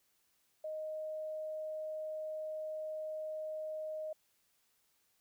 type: tone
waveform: sine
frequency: 622.3 Hz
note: D#5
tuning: in tune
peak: -38 dBFS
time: 0.64-4.13 s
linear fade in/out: 5 ms
effects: white hiss -75 dBFS RMS until 5.2 s